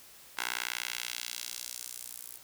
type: tone with high-pass filter sweep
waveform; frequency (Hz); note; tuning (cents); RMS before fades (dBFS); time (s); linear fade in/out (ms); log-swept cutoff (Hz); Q
10% pulse; 60.4; B1; -38; -39; 0.37-2.38; 10; 1300 to 12000; 0.99
effects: white hiss -54 dBFS RMS until 2.43 s